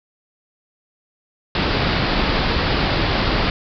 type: low-pass noise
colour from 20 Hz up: pink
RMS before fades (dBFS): -19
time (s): 1.55-3.5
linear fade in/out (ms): 2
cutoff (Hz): 5000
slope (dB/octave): 96
effects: none